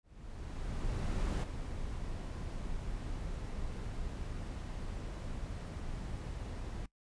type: noise with ADSR envelope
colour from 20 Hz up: brown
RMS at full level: -32 dBFS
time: 0.03-6.86 s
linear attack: 1400 ms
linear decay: 12 ms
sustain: -8 dB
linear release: 4 ms
effects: noise-tail reverb RT60 0.1 s tail -20 dB re dry + resampled to 22050 Hz